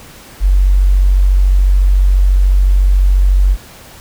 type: tone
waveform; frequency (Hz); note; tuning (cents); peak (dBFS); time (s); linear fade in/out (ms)
sine; 47.01; F#1; +28; -6; 0.4-3.57; 50
effects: pink hiss -37 dBFS RMS until 4 s